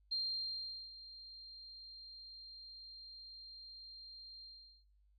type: tone with ADSR envelope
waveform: sine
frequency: 4186 Hz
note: C8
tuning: in tune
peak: -34 dBFS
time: 0.11-4.85 s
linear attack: 13 ms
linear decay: 780 ms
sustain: -16 dB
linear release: 410 ms
effects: noise-tail reverb RT60 0.4 s tail -23 dB re dry + added 50 Hz sine -67 dBFS peak until 5.18 s